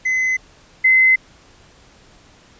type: tone pair in turn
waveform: triangle / sine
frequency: 2038 / 2052 Hz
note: C7 / C7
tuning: -46 / -34 cents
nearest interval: unison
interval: 12 cents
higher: second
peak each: -14 / -9 dBFS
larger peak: second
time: 0.05-0.37 / 0.84-1.16 s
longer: neither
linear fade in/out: 10 ms
effects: pink hiss -49 dBFS RMS until 2.59 s + resampled to 16000 Hz